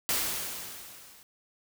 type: noise with level ramp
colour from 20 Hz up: white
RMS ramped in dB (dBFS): -27 to -55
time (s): 0.09-1.23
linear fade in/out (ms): 0
effects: none